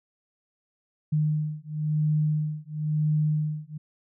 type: beating tone pair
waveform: sine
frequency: 152.1 / 153.08 Hz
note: D#3 / D#3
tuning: -39 / -28 cents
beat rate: 0.98 Hz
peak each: -26 dBFS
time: 1.12-3.78 s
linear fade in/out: 10 ms
effects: none